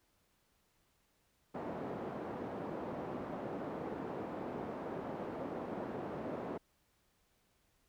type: band-pass noise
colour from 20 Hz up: pink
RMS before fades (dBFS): -42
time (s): 1.54-6.58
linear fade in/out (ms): 10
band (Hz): 230 to 750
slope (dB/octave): 12
effects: pink hiss -75 dBFS RMS until 7.88 s